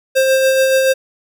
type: tone with tremolo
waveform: square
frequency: 529 Hz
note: C5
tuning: 19 cents sharp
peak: -10 dBFS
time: 0.15-0.94 s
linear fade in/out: 20 ms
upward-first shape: sine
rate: 7 Hz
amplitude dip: 30%
effects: none